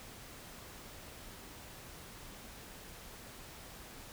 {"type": "silence", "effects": ["pink hiss -51 dBFS RMS until 4.12 s"]}